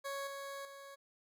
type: tone with level steps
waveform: 20% pulse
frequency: 554.4 Hz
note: C#5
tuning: in tune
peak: -34 / -38 / -45 dBFS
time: 0.04-0.96 s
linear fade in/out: 20 ms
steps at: 0.27 / 0.65 s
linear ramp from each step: 2 ms
effects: none